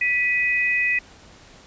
sine tone pair together, 1968.7 / 2510 Hz, B6 / D#7, -6 / +15 cents, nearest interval major third, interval 421 cents, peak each -21 dBFS, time 0.01-0.99 s, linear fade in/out 5 ms, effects pink hiss -48 dBFS RMS until 1.66 s + resampled to 16000 Hz

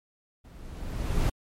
brown noise with level ramp, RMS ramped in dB -48 to -22 dBFS, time 0.44-1.3 s, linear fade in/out 10 ms, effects MP3 64 kbps

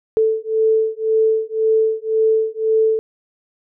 sine beating tone pair, 440 / 441.9 Hz, A4 / A4, 0 / +7 cents, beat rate 1.9 Hz, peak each -17 dBFS, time 0.17-2.99 s, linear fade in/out 0 ms, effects none

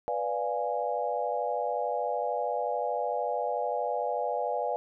sine chord, B diminished seventh, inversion none, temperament equal, 493.9 / 587.3 / 698.5 / 830.6 Hz, B4 / D5 / F5 / Ab5, 0 / 0 / 0 / 0 cents, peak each -33 dBFS, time 0.08-4.76 s, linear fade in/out 0 ms, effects none

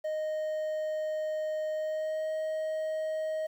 triangle tone with pitch glide, 620 to 627.6 Hz, D#5 to D#5, -6 to +15 cents, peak -28 dBFS, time 0.04-3.47 s, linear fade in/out 10 ms, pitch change +21 cents, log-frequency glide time 1.71-2.31 s, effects 10-bit

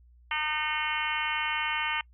harmonic tone with a mistuned harmonic, 304.9 Hz, D#4, 35 cents flat, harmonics 3 / 4 / 5 / 6 / 7 / 8 / 9 / 10, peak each -34 / -36 / -37 / -36 / -33 / -39 / -36 / -36 dBFS, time 0.31-2.01 s, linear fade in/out 2 ms, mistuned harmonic 7, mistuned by +28 cents, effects noise-tail reverb RT60 0.1 s tail -26 dB re dry + added 60 Hz sine -54 dBFS peak until 2.13 s

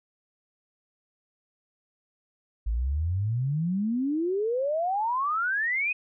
sine exponential sweep, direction up, 51.91 to 2551 Hz, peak -24 dBFS, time 2.66-5.93 s, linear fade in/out 10 ms, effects none

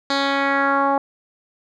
10% pulse tone with low-pass filter sweep, 277.2 Hz, C#4, in tune, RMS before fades -19 dBFS, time 0.1-0.98 s, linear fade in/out 2 ms, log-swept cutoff 4600 to 860 Hz, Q 2.3, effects none

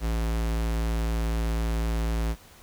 square tone, 56 Hz, A1, 31 cents sharp, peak -25 dBFS, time 0-2.36 s, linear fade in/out 50 ms, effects pink hiss -52 dBFS RMS until 2.62 s

